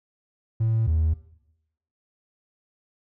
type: tone pair in turn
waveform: triangle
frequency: 112.1 / 79.27 Hz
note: A2 / D#2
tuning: +33 / +33 cents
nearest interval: tritone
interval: 600 cents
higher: first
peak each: -17 / -16 dBFS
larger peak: second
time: 0.6-0.87 / 0.87-1.14 s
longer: neither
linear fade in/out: 10 ms
effects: noise-tail reverb RT60 0.8 s tail -18 dB re dry + tanh soft clip ceiling -14 dBFS